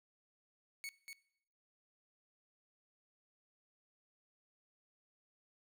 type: tone with echo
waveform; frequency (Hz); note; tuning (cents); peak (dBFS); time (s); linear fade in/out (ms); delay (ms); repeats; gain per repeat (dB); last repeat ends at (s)
sawtooth; 2217; C#7; 0; -39; 0.84-0.89; 0; 240; 1; -5; 1.13
effects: noise-tail reverb RT60 0.7 s tail -20 dB re dry